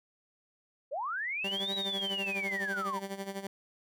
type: linear two-way sweep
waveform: sine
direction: up then down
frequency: 492.2 to 3900 to 892 Hz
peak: -32 dBFS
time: 0.91-3 s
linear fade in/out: 20 ms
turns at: 1.74 s
type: tone with tremolo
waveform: 15% pulse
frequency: 196 Hz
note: G3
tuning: in tune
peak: -28 dBFS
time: 1.44-3.47 s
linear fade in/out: 2 ms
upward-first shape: sine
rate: 12 Hz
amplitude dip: 75%
effects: none